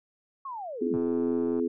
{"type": "linear sweep", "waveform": "sine", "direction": "down", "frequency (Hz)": [1120, 100], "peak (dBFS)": -34, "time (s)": [0.45, 0.97], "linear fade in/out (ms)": 5}
{"type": "harmonic tone", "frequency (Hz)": 84.6, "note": "E2", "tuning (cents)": 45, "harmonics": [3, 4, 5], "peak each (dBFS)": [-28, -30, -29], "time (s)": [0.81, 1.68], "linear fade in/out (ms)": 10}
{"type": "click train", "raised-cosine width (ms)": 1, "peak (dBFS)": -30, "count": 85, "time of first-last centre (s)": [0.94, 1.596], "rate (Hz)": 128}
{"effects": []}